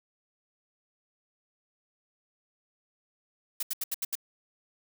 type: noise bursts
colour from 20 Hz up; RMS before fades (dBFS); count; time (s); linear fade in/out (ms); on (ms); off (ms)
blue; -31; 6; 3.6-4.154; 5; 29; 76
effects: none